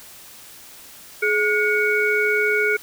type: tone cluster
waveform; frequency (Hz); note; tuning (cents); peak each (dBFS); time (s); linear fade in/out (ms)
sine; 421.9 / 1444 / 2230; G#4 / F#6 / C#7; +27 / -43 / +10; -21; 1.22-2.77; 10
effects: white hiss -43 dBFS RMS until 2.82 s